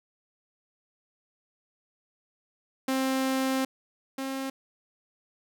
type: tone pair in turn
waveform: sawtooth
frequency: 264.2 / 267.9 Hz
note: C4 / C4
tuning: +17 / +41 cents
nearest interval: unison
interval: 24 cents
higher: second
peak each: -21 / -27 dBFS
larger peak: first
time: 2.88-3.65 / 4.18-4.5 s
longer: first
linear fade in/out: 5 ms
effects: none